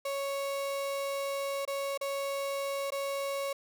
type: tone with dropouts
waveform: 35% pulse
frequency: 554.4 Hz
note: C#5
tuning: in tune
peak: -30 dBFS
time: 0.05-3.53 s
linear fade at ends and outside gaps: 5 ms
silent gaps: 1.652-1.676 / 1.976-2.011 / 2.905-2.92 s
effects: none